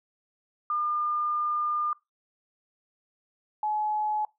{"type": "tone pair in turn", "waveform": "sine", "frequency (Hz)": [1206, 850.3], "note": ["D6", "G#5"], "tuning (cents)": [46, 41], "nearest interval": "tritone", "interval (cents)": 605, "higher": "first", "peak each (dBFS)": -25, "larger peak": "neither", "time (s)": [[0.7, 1.93], [3.63, 4.25]], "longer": "first", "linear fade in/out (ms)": 2, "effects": ["noise-tail reverb RT60 0.2 s tail -22 dB re dry"]}